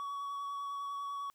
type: tone with vibrato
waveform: triangle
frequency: 1127 Hz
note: C#6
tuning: 28 cents sharp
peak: -35 dBFS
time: 0-1.3 s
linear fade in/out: 0 ms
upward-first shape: sine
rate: 10 Hz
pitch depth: 13 cents each way
effects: white hiss -75 dBFS RMS until 1.34 s